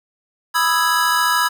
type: chord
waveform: square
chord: E major seventh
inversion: second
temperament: equal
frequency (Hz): 987.8 / 1244.5 / 1318.5 / 1661.2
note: B5 / D#6 / E6 / G#6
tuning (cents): 0 / 0 / 0 / 0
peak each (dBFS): -20 / -24 / -22 / -20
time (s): 0.54-1.49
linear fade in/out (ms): 20
effects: 8-bit